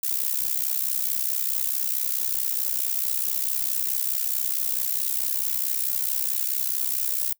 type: noise with amplitude modulation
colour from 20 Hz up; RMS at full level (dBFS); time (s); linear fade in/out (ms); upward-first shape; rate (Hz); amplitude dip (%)
violet; -22; 0.03-7.33; 5; sine; 64.6; 85
effects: noise-tail reverb RT60 0.1 s tail -23 dB re dry